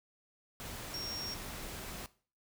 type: tone in noise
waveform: sine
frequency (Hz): 5560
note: F8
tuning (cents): -9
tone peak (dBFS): -38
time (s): 0.94-1.34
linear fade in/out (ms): 0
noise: pink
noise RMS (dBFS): -44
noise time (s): 0.6-2.06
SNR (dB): +3
effects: noise-tail reverb RT60 0.4 s tail -18 dB re dry